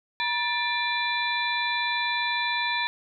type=tone cluster; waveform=sine; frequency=958 / 1765 / 2376 / 3506 / 3992 Hz; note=A#5 / A6 / D7 / A7 / B7; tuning=+47 / +5 / +20 / -7 / +18 cents; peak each=-29 / -30 / -30 / -33 / -32 dBFS; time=0.2-2.87 s; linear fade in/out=0 ms; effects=none